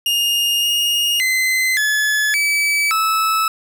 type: tone with pitch steps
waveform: 40% pulse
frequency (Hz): 2836 / 2852 / 2051 / 1713 / 2296 / 1305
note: F7 / F7 / C7 / A6 / D7 / E6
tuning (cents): +26 / +36 / -35 / -47 / -40 / -18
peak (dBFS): -14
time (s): 0.06-3.48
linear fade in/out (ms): 2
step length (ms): 570
effects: none